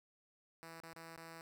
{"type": "tone with dropouts", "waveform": "5% pulse", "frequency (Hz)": 164.4, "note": "E3", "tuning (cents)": -4, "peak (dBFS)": -39, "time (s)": [0.63, 1.41], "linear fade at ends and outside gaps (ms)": 0, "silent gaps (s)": [[0.801, 0.835], [0.934, 0.962], [1.165, 1.177]], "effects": []}